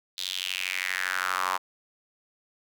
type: tone with high-pass filter sweep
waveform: square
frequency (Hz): 46.25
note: F#1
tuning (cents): 0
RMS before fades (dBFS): -30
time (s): 0.17-1.58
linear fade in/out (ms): 20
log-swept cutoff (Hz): 3900 to 1000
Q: 4.1
effects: none

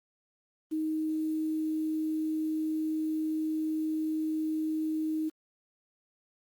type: tone with quantisation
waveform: sine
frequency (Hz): 313.3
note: D#4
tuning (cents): +12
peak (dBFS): -28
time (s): 0.71-5.3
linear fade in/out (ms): 20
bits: 9
effects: Opus 24 kbps

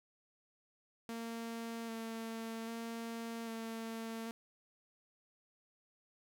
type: tone with vibrato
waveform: sawtooth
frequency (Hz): 227.9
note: A#3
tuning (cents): -39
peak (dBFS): -37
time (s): 1.09-4.31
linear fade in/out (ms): 0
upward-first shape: square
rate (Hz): 0.63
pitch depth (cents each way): 14
effects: none

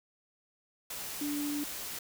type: tone in noise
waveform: sine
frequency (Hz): 291.6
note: D4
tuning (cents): -12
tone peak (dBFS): -32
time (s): 1.21-1.64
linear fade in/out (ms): 5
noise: white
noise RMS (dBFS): -40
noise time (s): 0.9-1.99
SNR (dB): +5
effects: none

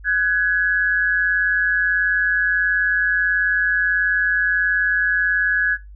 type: tone pair together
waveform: sine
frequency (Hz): 1497 / 1678.5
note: F#6 / G#6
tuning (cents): +20 / +18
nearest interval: major second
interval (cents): 198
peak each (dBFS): -20 / -16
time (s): 0.04-5.78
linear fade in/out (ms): 50
effects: noise-tail reverb RT60 0.2 s tail -20 dB re dry + added 50 Hz sine -37 dBFS peak until 5.95 s

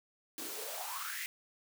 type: noise with high-pass filter sweep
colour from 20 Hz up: white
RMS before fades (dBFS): -41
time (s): 0.38-1.26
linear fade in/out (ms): 0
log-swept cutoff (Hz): 260 to 2200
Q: 7
effects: none

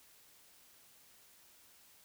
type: silence
effects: white hiss -63 dBFS RMS until 2.04 s

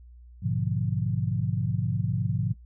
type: chord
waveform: sine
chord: G# diminished seventh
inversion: none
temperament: equal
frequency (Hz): 103.83 / 123.47 / 146.83 / 174.61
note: G#2 / B2 / D3 / F3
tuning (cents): 0 / 0 / 0 / 0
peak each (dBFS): -29 / -29 / -31 / -31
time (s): 0.42-2.54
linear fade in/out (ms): 20
effects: noise-tail reverb RT60 0.1 s tail -20 dB re dry + added 60 Hz sine -46 dBFS peak until 2.65 s

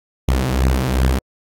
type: beating tone pair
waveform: sawtooth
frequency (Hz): 63.1 / 65.7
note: B1 / C2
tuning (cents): +38 / +8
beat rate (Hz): 2.6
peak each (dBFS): -14 / -13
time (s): 0.28-1.19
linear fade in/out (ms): 5
effects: AAC 64 kbps

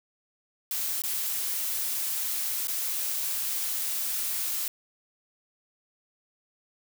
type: noise with dropouts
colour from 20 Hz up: blue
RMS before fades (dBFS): -30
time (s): 0.71-4.68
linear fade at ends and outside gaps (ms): 2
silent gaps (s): 1.02-1.037 / 2.672-2.681
effects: none

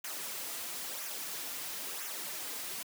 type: noise with flanger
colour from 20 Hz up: white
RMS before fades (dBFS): -40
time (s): 0.04-2.83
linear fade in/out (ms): 5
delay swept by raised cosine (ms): 0.22 to 5.42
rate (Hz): 1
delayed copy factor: -0.55
effects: high-pass 200 Hz 12 dB/octave

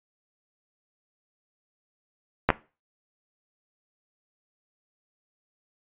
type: clicks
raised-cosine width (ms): 0.5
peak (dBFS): -3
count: 2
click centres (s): 2.49 / 2.503
effects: noise-tail reverb RT60 0.3 s tail -18 dB re dry + resampled to 8000 Hz

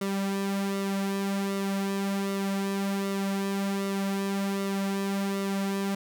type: tone with flanger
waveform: sawtooth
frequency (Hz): 196.7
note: G3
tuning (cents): +6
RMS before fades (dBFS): -29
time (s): 0.01-5.95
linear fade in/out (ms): 5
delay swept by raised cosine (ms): 1.2 to 3.7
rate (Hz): 1.3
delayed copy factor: -0.6
effects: none

